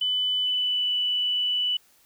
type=tone with pitch glide; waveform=sine; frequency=3000 to 2971 Hz; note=F#7 to F#7; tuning=+23 to +6 cents; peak=-22 dBFS; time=0.01-1.77 s; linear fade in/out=5 ms; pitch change=-17 cents; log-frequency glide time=0.41-0.95 s; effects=white hiss -60 dBFS RMS until 2.05 s